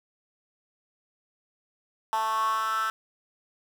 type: tone with high-pass filter sweep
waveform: 10% pulse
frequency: 220.4 Hz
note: A3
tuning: 3 cents sharp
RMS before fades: -27 dBFS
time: 2.13-2.9 s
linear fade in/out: 0 ms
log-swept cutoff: 920 to 1400 Hz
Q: 7.7
effects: none